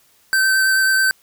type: tone with vibrato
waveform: square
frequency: 1546 Hz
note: G6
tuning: 24 cents flat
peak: -14 dBFS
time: 0.33-1.11 s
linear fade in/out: 0 ms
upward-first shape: triangle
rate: 9.2 Hz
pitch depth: 15 cents each way
effects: white hiss -56 dBFS RMS until 1.22 s